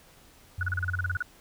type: tone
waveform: sine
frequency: 90.4 Hz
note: F#2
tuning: 40 cents flat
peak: -30 dBFS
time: 0.58-1.17 s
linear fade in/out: 5 ms
type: tone bursts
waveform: sine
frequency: 1466 Hz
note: F#6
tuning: 16 cents flat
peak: -26 dBFS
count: 12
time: 0.61-1.224 s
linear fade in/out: 2 ms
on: 20 ms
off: 34 ms
effects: pink hiss -56 dBFS RMS until 1.4 s